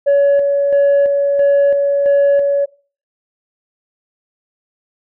sine tone with tremolo, 564 Hz, C#5, 30 cents sharp, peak -6 dBFS, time 0.06-2.66 s, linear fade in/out 20 ms, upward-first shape square, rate 1.5 Hz, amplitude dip 40%, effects noise-tail reverb RT60 0.4 s tail -22 dB re dry + tanh soft clip ceiling -7 dBFS

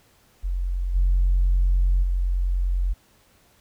sine tone with level steps, 45 Hz, F#1, 47 cents flat, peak -22 / -15 / -19 dBFS, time 0.43-2.94 s, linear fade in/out 20 ms, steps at 0.94 / 2.02 s, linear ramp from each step 20 ms, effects tanh soft clip ceiling -12 dBFS + pink hiss -59 dBFS RMS until 3.6 s

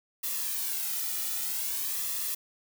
blue noise with flanger, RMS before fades -32 dBFS, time 0.23-2.35 s, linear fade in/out 10 ms, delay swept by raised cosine 1.3 to 1.88 ms, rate 0.52 Hz, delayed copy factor -0.65, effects none

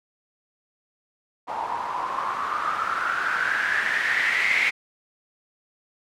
blue noise with low-pass filter sweep, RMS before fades -25 dBFS, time 1.47-4.71 s, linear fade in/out 20 ms, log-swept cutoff 880 to 2200 Hz, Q 7.9, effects none

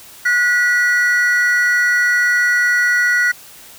triangle tone pair together, 1459.4 / 1945 Hz, F#6 / B6, -24 / -27 cents, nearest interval perfect fourth, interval 497 cents, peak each -13 dBFS, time 0.25-3.32 s, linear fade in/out 10 ms, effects white hiss -40 dBFS RMS until 3.78 s

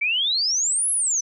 sine exponential two-way sweep, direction up then down, 2261 to 11100 to 5890 Hz, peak -19 dBFS, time 0.01-1.21 s, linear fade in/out 10 ms, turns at 0.91 s, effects none

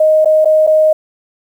sine tone with dropouts, 623 Hz, D#5, 2 cents sharp, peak -6 dBFS, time 0-0.93 s, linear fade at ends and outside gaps 5 ms, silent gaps 0.247-0.256 / 0.447-0.455 / 0.667-0.673 s, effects 7-bit

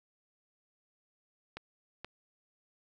clicks, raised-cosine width 0.3 ms, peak -25 dBFS, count 2, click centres 1.57 / 2.046 s, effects none

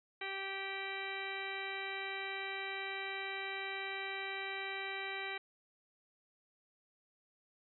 harmonic tone, 389.4 Hz, G4, 12 cents flat, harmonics 1 / 2 / 3 / 4 / 5 / 6 / 7 / 8 / 10, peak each -47 / -47 / -51 / -48 / -45 / -44 / -55 / -50 / -50 dBFS, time 0.21-5.38 s, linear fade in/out 5 ms, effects none

